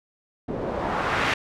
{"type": "noise with low-pass filter sweep", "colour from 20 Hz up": "white", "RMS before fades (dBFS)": -26, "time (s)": [0.48, 1.34], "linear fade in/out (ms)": 5, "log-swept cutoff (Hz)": [410, 2300], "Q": 1.3, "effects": []}